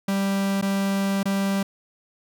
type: tone with dropouts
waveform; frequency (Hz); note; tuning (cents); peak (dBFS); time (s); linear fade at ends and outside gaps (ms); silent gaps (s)
45% pulse; 196.3; G3; +3; -21; 0.08-1.63; 5; 0.614-0.624 / 1.231-1.255
effects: none